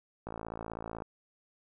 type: click train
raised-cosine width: 1 ms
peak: -25 dBFS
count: 43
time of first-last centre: 0.27-1.021 s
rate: 55.9 Hz
effects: none